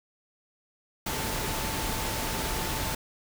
sine tone in noise, 885 Hz, A5, 10 cents sharp, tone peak -39 dBFS, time 1.06-2.95 s, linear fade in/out 5 ms, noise pink, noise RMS -31 dBFS, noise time 1.06-2.95 s, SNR -11 dB, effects none

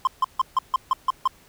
triangle tone bursts, 1046.5 Hz, C6, in tune, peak -14 dBFS, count 8, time 0.05-1.276 s, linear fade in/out 2 ms, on 22 ms, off 150 ms, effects pink hiss -54 dBFS RMS until 1.48 s

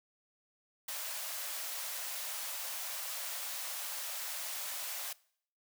white high-pass noise, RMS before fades -40 dBFS, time 0.88-5.13 s, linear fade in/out 5 ms, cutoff 520 Hz, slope 96 dB/octave, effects noise-tail reverb RT60 0.6 s tail -22 dB re dry

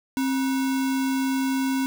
sine tone with sample-and-hold, 265.8 Hz, C4, 27 cents sharp, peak -21 dBFS, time 0.17-1.86 s, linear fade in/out 0 ms, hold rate 1225 Hz, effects none

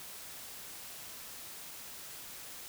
silence, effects white hiss -47 dBFS RMS until 2.68 s

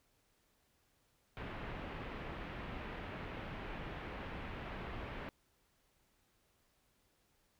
pink low-pass noise, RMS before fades -45 dBFS, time 1.37-5.29 s, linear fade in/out 0 ms, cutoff 2800 Hz, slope 24 dB/octave, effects pink hiss -75 dBFS RMS until 7.59 s

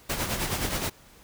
pink noise with tremolo, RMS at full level -27 dBFS, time 0.09-0.9 s, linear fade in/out 10 ms, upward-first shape sine, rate 9.5 Hz, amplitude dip 55%, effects pink hiss -54 dBFS RMS until 1.23 s

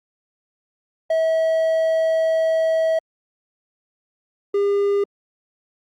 triangle tone pair in turn, 646 / 402.9 Hz, E5 / G4, -35 / +48 cents, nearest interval minor sixth, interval 817 cents, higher first, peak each -14 dBFS, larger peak neither, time 1.1-2.99 / 4.54-5.04 s, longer first, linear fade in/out 5 ms, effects Opus 48 kbps

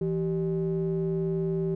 triangle ring-modulated tone, 110.9 Hz, A2, 14 cents sharp, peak -20 dBFS, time 0.01-1.75 s, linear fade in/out 5 ms, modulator 276 Hz, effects none

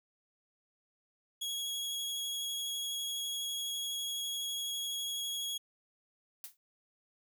sawtooth tone with vibrato, 3322 Hz, G#7, in tune, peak -32 dBFS, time 1.41-5.58 s, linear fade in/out 10 ms, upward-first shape triangle, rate 12 Hz, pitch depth 13 cents each way
blue noise with exponential decay, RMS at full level -40 dBFS, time 6.44-6.57 s, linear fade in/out 1 ms, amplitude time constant 27 ms
effects none

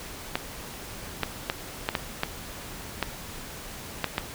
clicks, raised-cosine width 0.3 ms, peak -8 dBFS, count 9, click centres 0.355 / 1.233 / 1.499 / 1.889 / 1.952 / 2.234 / 3.027 / 4.043 / 4.181 s, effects pink hiss -40 dBFS RMS until 4.34 s

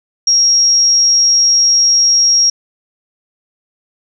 sine tone, 5600 Hz, F8, 4 cents sharp, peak -7 dBFS, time 0.27-2.5 s, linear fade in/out 5 ms, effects none

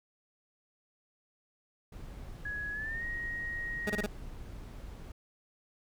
brown noise, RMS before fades -44 dBFS, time 1.92-5.12 s, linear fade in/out 5 ms
sine tone with pitch glide, 1676 to 1881.2 Hz, G#6 to A#6, +15 to +15 cents, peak -35 dBFS, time 2.45-4.03 s, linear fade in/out 5 ms, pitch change +200 cents, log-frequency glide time 2.72-3.04 s
20% pulse tone bursts, 207.7 Hz, G#3, in tune, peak -25 dBFS, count 4, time 3.87-4.061 s, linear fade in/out 2 ms, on 26 ms, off 29 ms
effects none

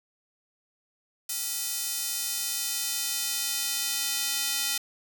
square tone with high-pass filter sweep, 277.2 Hz, C#4, in tune, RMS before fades -30 dBFS, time 1.29-4.78 s, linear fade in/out 5 ms, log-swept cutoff 6700 to 3600 Hz, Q 0.74, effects 8-bit

